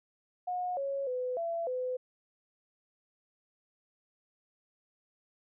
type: tone with pitch steps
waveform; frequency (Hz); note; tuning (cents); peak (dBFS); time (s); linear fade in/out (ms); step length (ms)
sine; 723 / 552 / 503 / 673 / 506; F#5 / C#5 / B4 / E5 / B4; -40 / -7 / +32 / +36 / +42; -31; 0.47-1.97; 10; 300
effects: none